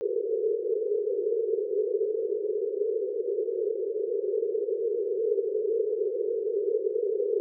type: band-pass noise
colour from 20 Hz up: white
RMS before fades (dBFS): -28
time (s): 0.01-7.4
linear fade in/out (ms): 0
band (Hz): 390 to 470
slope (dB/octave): 96
effects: none